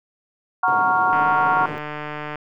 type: chord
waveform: sine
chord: Gb major seventh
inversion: none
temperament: equal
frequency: 740 / 932.3 / 1108.7 / 1396.9 Hz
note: Gb5 / Bb5 / Db6 / F6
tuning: 0 / 0 / 0 / 0 cents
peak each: -21 dBFS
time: 0.63-1.66 s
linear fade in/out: 5 ms
type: band-pass noise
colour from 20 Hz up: white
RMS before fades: -34 dBFS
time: 0.68-1.78 s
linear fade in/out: 0 ms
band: 140 to 490 Hz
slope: 12 dB/octave
type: click train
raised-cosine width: 0.5 ms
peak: -15 dBFS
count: 185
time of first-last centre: 1.13-2.357 s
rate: 150 Hz
effects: none